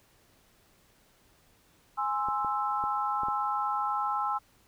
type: chord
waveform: sine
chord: Ab augmented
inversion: none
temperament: equal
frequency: 830.6 / 1046.5 / 1318.5 Hz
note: Ab5 / C6 / E6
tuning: 0 / 0 / 0 cents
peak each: -31 / -33 / -31 dBFS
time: 1.97-4.39 s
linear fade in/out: 20 ms
type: clicks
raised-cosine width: 2 ms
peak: -29 dBFS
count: 5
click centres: 2.286 / 2.447 / 2.839 / 3.234 / 3.285 s
effects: pink hiss -64 dBFS RMS until 4.67 s